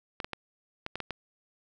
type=clicks; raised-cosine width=0.3 ms; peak=-18 dBFS; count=7; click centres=0.202 / 0.245 / 0.333 / 0.864 / 0.956 / 1.003 / 1.107 s; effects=none